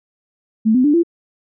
sine tone with pitch steps, 220 / 254.2 / 293.7 / 339.3 Hz, A3 / C4 / D4 / F4, 0 / -50 / 0 / -50 cents, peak -10 dBFS, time 0.65-1.034 s, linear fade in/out 20 ms, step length 96 ms, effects none

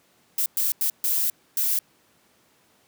violet noise bursts at uneven times, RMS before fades -23 dBFS, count 5, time 0.38-0.46 / 0.57-0.72 / 0.81-0.9 / 1.04-1.3 / 1.57-1.79 s, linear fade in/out 2 ms, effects pink hiss -61 dBFS RMS until 2.87 s + high-pass 150 Hz 12 dB/octave

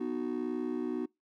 triangle chord, B major, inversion none, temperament just, 246.9 / 308.7 / 370.4 Hz, B3 / D#4 / F#4, 0 / -14 / +2 cents, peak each -33 dBFS, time 0-1.06 s, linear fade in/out 10 ms, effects noise-tail reverb RT60 0.2 s tail -26 dB re dry + tanh soft clip ceiling -24 dBFS

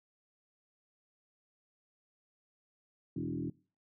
sine tone with frequency modulation, 225.1 Hz, A3, 40 cents sharp, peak -33 dBFS, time 3.16-3.5 s, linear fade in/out 5 ms, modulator 41.1 Hz, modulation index 2.8, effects noise-tail reverb RT60 0.4 s tail -24 dB re dry + high-pass 100 Hz 12 dB/octave

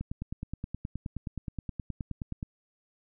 click train, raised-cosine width 5 ms, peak -22 dBFS, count 24, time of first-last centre 0.01-2.429 s, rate 9.51 Hz, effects none

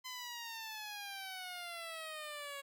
10% pulse exponential sweep, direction down, 1026 to 554 Hz, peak -35 dBFS, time 0.04-2.62 s, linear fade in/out 20 ms, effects none

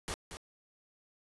pink noise with echo, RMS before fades -37 dBFS, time 0.08-0.14 s, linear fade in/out 0 ms, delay 230 ms, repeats 1, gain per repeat -8 dB, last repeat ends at 0.37 s, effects resampled to 24000 Hz

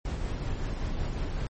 brown noise with tremolo, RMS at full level -30 dBFS, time 0.05-1.47 s, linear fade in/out 2 ms, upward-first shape sine, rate 5.3 Hz, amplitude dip 25%, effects MP3 32 kbps

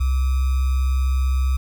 sine tone with sample-and-hold, 65.41 Hz, C2, in tune, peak -16 dBFS, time 0-1.57 s, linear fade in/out 10 ms, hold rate 1225 Hz, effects none

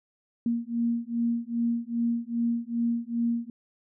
sine beating tone pair, 233.1 / 235.6 Hz, A#3 / A#3, 0 / +19 cents, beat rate 2.5 Hz, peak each -28 dBFS, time 0.46-3.5 s, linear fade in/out 2 ms, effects none

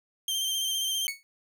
sawtooth tone with vibrato, 3146 Hz, G7, 6 cents sharp, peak -24 dBFS, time 0.28-1.07 s, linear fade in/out 2 ms, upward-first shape square, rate 15 Hz, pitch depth 23 cents each way
sawtooth tone with exponential decay, 2217 Hz, C#7, in tune, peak -22 dBFS, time 1.08-1.23 s, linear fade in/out 0 ms, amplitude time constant 32 ms
effects none

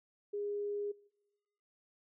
sine tone, 410 Hz, G#4, 22 cents flat, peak -35 dBFS, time 0.33-0.92 s, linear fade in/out 10 ms, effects noise-tail reverb RT60 1.0 s tail -24 dB re dry

